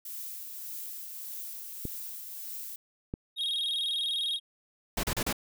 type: noise with tremolo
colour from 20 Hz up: violet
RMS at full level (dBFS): -39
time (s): 0.05-2.76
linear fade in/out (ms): 5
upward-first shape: triangle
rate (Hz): 1.7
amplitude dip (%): 35
type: clicks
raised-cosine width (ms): 3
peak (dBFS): -21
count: 2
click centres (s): 1.853 / 3.139
type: tone with vibrato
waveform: triangle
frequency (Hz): 3500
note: A7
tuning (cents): -10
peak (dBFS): -27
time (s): 3.36-4.4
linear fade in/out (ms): 50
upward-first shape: square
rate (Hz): 20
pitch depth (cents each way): 120
type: noise bursts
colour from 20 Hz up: pink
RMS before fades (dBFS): -30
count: 4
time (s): 4.97-5.328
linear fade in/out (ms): 5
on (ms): 64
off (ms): 34
effects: none